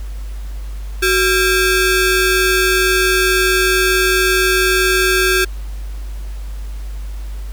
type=ring-modulated tone; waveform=sawtooth; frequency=987.8 Hz; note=B5; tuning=in tune; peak=-5 dBFS; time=1.02-5.45 s; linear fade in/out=10 ms; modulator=615 Hz; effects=added 50 Hz sine -23 dBFS peak until 7.52 s + pink hiss -43 dBFS RMS until 7.52 s